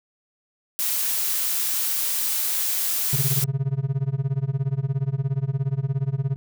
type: noise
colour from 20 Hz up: blue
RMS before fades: -24 dBFS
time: 0.79-3.44 s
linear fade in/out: 0 ms
type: tone with tremolo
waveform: triangle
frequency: 135.9 Hz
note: C#3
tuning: 34 cents flat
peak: -16 dBFS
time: 3.13-6.36 s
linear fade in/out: 0 ms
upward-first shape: sine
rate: 17 Hz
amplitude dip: 95%
effects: none